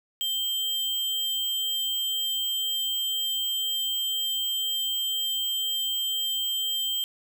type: tone with sample-and-hold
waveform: sine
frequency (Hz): 3152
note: G7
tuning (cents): +9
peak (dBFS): -25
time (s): 0.21-7.04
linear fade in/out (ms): 0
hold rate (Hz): 11025
effects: none